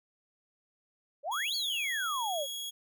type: exponential two-way sweep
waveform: sine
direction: up then down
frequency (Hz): 523.3 to 4584 to 523.3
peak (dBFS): -31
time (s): 1.23-2.47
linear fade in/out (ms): 50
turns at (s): 1.55
type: tone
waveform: sawtooth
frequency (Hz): 3325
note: G#7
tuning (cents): +1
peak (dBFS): -33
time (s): 1.31-2.71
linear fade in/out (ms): 20
effects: none